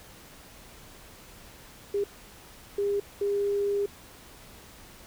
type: tone bursts at uneven times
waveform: sine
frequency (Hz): 404.1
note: G#4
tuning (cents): -47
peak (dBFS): -24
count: 3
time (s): 1.94-2.04 / 2.78-3 / 3.21-3.86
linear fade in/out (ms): 5
effects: pink hiss -50 dBFS RMS until 5.06 s